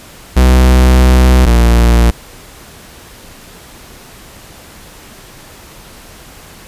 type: tone pair in turn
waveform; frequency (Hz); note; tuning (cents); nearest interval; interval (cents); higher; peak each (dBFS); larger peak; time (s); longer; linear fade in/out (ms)
45% pulse; 63.3 / 58.64; B1 / A#1; +43 / +11; minor second; 132; first; -4 / -5; first; 0.36-1.46 / 1.46-2.11; first; 10
effects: pink hiss -36 dBFS RMS until 6.67 s + resampled to 32000 Hz